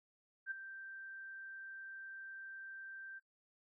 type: tone with ADSR envelope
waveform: sine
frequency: 1568 Hz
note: G6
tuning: in tune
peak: -36 dBFS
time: 0.46-3.2 s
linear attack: 51 ms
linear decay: 12 ms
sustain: -11 dB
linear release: 25 ms
effects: noise-tail reverb RT60 0.1 s tail -20 dB re dry